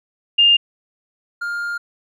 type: tone pair in turn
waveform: sine / triangle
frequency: 2813 / 1406.5 Hz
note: F7 / F6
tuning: +12 / +12 cents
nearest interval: octave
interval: 1200 cents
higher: first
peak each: -9 / -20 dBFS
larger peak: first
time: 0.38-0.57 / 1.41-1.78 s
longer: second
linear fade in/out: 10 ms
effects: none

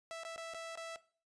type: tone with dropouts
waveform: sawtooth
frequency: 659.3 Hz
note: E5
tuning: in tune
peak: -38 dBFS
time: 0.11-0.96 s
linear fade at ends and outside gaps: 0 ms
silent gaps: 0.234-0.25 / 0.361-0.379 / 0.537-0.546 / 0.755-0.774 s
effects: noise-tail reverb RT60 0.4 s tail -17 dB re dry + resampled to 22050 Hz

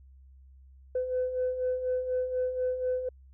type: beating tone pair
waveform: sine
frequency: 503 / 507.1 Hz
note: B4 / B4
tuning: +32 / +46 cents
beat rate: 4.1 Hz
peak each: -34 / -27 dBFS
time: 0.95-3.09 s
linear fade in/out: 5 ms
effects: tanh soft clip ceiling -22 dBFS + added 66 Hz sine -51 dBFS peak until 3.33 s

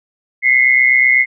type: tone pair together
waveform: sine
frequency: 2030 / 2158 Hz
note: B6 / C#7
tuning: +47 / -47 cents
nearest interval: minor second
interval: 106 cents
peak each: -11 dBFS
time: 0.42-1.26 s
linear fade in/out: 50 ms
effects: none

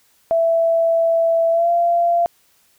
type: tone with pitch glide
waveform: sine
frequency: 663 to 687.6 Hz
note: E5 to F5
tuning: +10 to -27 cents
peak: -13 dBFS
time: 0.31-2.26 s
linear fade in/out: 0 ms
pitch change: +63 cents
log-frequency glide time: 1.51-1.7 s
effects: white hiss -58 dBFS RMS until 2.78 s

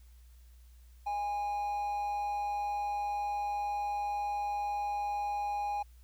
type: tone with amplitude modulation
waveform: triangle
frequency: 820 Hz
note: G#5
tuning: 22 cents flat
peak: -28 dBFS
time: 1.06-5.83 s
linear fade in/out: 10 ms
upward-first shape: sine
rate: 198 Hz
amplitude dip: 30%
effects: added 60 Hz sine -53 dBFS peak until 6.03 s + white hiss -69 dBFS RMS until 6.03 s

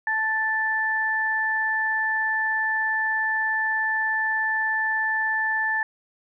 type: tone pair together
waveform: sine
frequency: 876.7 / 1760 Hz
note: A5 / A6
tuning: -7 / 0 cents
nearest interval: octave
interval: 1207 cents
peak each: -28 / -22 dBFS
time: 0.07-5.83 s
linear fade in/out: 2 ms
effects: none

